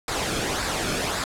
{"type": "noise with flanger", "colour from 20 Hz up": "pink", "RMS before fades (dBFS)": -26, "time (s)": [0.08, 1.24], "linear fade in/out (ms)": 2, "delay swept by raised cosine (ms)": [0.32, 1.07], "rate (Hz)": 1.8, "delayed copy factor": -0.5, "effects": ["low-pass 9000 Hz 12 dB/octave"]}